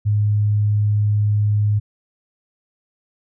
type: tone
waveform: sine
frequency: 104.5 Hz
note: G#2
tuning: 11 cents sharp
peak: -14 dBFS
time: 0.05-1.8 s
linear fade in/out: 20 ms
effects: none